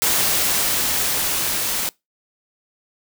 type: noise with level ramp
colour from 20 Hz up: white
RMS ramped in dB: -18 to -23 dBFS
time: 0.02-1.89 s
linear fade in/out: 0 ms
effects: noise-tail reverb RT60 0.2 s tail -24 dB re dry